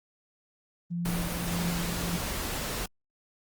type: tone with tremolo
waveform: sine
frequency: 172.4 Hz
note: F3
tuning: 22 cents flat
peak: -28 dBFS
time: 0.9-2.18 s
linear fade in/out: 20 ms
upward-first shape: sine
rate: 1.7 Hz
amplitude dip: 50%
type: noise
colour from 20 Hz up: pink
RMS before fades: -33 dBFS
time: 1.05-2.86 s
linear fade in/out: 5 ms
effects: Opus 32 kbps